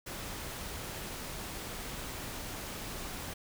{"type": "noise", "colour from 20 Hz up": "pink", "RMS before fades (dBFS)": -41, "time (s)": [0.06, 3.34], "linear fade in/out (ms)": 10, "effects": []}